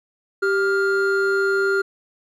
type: tone pair together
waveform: triangle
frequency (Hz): 390.8 / 1406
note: G4 / F6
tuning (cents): -5 / +11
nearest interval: octave + minor seventh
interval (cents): 2216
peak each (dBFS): -17 / -19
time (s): 0.42-1.82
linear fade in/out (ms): 10
effects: none